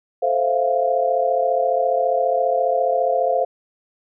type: chord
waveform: sine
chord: F major seventh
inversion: first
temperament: equal with one note detuned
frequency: 440 / 523.3 / 663.8 / 698.5 Hz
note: A4 / C5 / E5 / F5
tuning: 0 / 0 / +12 / 0 cents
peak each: -26 / -20 / -24 / -20 dBFS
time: 0.22-3.45 s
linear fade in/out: 10 ms
effects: none